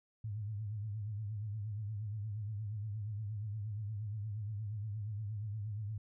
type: tone with vibrato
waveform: sine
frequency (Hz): 105.5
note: G#2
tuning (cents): +28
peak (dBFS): -37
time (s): 0.24-5.98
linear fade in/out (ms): 5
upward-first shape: triangle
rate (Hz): 8.5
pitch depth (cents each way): 120
effects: none